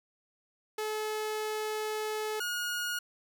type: tone pair in turn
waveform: sawtooth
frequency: 430 / 1438.8 Hz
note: A4 / F#6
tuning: -40 / -49 cents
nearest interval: octave + major sixth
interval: 2091 cents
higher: second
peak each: -28 dBFS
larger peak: neither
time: 0.78-2.4 / 2.4-2.99 s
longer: first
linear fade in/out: 5 ms
effects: none